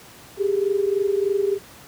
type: tone pair together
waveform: sine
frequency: 392 / 415.3 Hz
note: G4 / G#4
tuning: 0 / 0 cents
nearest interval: minor second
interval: 100 cents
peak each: -20 / -23 dBFS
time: 0.37-1.59 s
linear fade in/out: 50 ms
effects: pink hiss -45 dBFS RMS until 1.87 s + high-pass 80 Hz 12 dB/octave